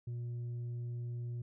sine tone with tanh clipping, 119.9 Hz, A#2, 49 cents sharp, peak -38 dBFS, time 0.07-1.42 s, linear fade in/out 5 ms, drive 3 dB, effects none

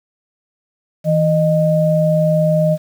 sine tone pair together, 161.8 / 615.5 Hz, E3 / D#5, -32 / -19 cents, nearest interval octave + major seventh, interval 2313 cents, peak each -14 dBFS, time 1.04-2.78 s, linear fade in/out 50 ms, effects 7-bit

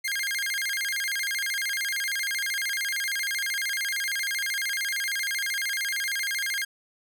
sawtooth tone with vibrato, 1846 Hz, A#6, 17 cents flat, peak -23 dBFS, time 0.04-6.65 s, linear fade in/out 10 ms, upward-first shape square, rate 13 Hz, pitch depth 230 cents each way, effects none

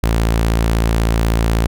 sawtooth tone, 56.2 Hz, A1, 37 cents sharp, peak -9 dBFS, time 0.03-1.67 s, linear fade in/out 5 ms, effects none

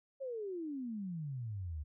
sine exponential sweep, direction down, 554.4 to 71.1 Hz, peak -38 dBFS, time 0.2-1.84 s, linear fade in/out 20 ms, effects none

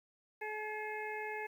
harmonic tone, 427.4 Hz, G#4, 50 cents sharp, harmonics 1 / 2 / 4 / 5 / 6, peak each -43 / -43 / -45 / -45 / -50 dBFS, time 0.41-1.47 s, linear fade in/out 10 ms, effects 11-bit

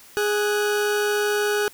40% pulse tone pair together, 415.3 / 1480 Hz, G#4 / F#6, 0 / 0 cents, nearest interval octave + minor seventh, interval 2200 cents, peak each -20 / -26 dBFS, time 0.17-1.68 s, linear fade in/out 0 ms, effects white hiss -48 dBFS RMS until 1.73 s

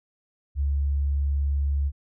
sine tone, 70.5 Hz, C#2, 30 cents sharp, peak -21 dBFS, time 0.55-1.92 s, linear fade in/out 50 ms, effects none

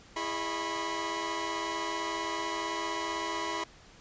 sawtooth tone cluster, 333.2 / 411.3 / 615 / 984 / 1086 Hz, E4 / G#4 / D#5 / B5 / C#6, +19 / -17 / -20 / -7 / -36 cents, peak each -35 / -37 / -39 / -31 / -35 dBFS, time 0.16-3.64 s, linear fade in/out 5 ms, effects pink hiss -55 dBFS RMS until 4 s + resampled to 16000 Hz

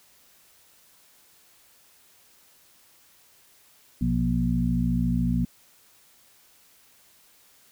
harmonic tone with a mistuned harmonic, 60 Hz, B1, 49 cents flat, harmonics 1 / 2 / 3 / 4, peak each -28 / -28 / -26 / -26 dBFS, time 4.01-5.45 s, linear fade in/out 5 ms, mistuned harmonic 2, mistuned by +85 cents, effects white hiss -58 dBFS RMS until 7.71 s

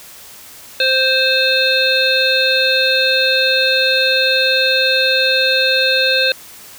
harmonic tone, 523.3 Hz, C5, in tune, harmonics 1 / 3 / 5 / 7 / 8, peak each -18 / -18 / -18 / -18 / -18 dBFS, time 0.8-6.32 s, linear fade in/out 2 ms, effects white hiss -38 dBFS RMS until 6.78 s

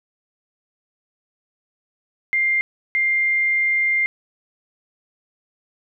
sine tone bursts at uneven times, 2100 Hz, C7, 6 cents sharp, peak -16 dBFS, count 2, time 2.33-2.61 / 2.95-4.06 s, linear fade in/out 0 ms, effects none

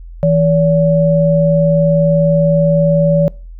sine tone pair together, 163.04 / 572 Hz, E3 / D5, -19 / -46 cents, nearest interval octave + minor seventh, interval 2173 cents, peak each -11 dBFS, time 0.23-3.28 s, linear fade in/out 0 ms, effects noise-tail reverb RT60 0.4 s tail -25 dB re dry + added 42 Hz sine -29 dBFS peak until 3.59 s

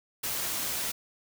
white noise, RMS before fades -32 dBFS, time 0.23-0.92 s, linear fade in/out 10 ms, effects none

